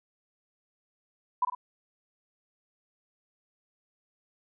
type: tone with echo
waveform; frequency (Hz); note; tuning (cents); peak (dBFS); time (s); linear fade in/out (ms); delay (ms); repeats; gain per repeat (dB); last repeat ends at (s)
sine; 993; B5; +9; -21; 1.42-1.45; 5; 50; 2; -7; 1.55
effects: none